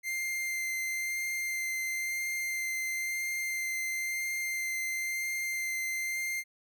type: tone with vibrato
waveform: 45% pulse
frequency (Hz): 2093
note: C7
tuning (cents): 0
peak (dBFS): -31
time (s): 0.03-6.44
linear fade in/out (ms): 50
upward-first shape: sine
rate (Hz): 0.99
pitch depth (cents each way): 10
effects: none